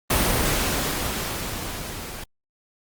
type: noise with level ramp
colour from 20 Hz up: pink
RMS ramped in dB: -19 to -36 dBFS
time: 0.1-2.24 s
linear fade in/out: 5 ms
effects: Opus 32 kbps